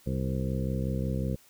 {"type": "harmonic tone with a mistuned harmonic", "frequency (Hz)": 65.41, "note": "C2", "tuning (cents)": 0, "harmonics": [1, 2, 3, 4, 5, 6, 7, 8], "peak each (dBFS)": [-33, -31, -33, -40, -42, -44, -42, -40], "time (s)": [0.06, 1.36], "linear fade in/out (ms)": 10, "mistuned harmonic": 7, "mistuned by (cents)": 24, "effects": ["white hiss -59 dBFS RMS until 1.49 s"]}